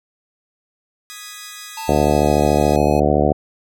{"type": "chord", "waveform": "10% pulse", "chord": "G# minor", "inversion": "second", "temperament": "equal", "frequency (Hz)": [1244.5, 1661.2, 1975.5], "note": ["D#6", "G#6", "B6"], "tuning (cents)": [0, 0, 0], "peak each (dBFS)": -29, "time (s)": [1.1, 2.76], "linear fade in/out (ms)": 0}
{"type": "tone with pitch glide", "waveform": "square", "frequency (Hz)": [888, 843.5], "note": ["A5", "G#5"], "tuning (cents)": [16, 27], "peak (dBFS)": -28, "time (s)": [1.77, 3], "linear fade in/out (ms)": 5, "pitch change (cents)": -89, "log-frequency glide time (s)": [1.9, 2.34]}
{"type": "harmonic tone", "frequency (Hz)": 73.7, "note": "D2", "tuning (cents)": 7, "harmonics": [1, 2, 3, 4, 5, 6, 7, 8, 9, 10], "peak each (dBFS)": [-22, -22, -22, -22, -22, -22, -22, -22, -22, -22], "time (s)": [1.88, 3.33], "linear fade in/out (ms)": 10}
{"effects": []}